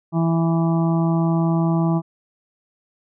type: harmonic tone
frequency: 165.3 Hz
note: E3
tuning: 5 cents sharp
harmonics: 1 / 2 / 4 / 5 / 6 / 7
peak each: -17 / -23 / -29 / -31 / -33 / -34 dBFS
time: 0.12-2.02 s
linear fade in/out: 50 ms
effects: none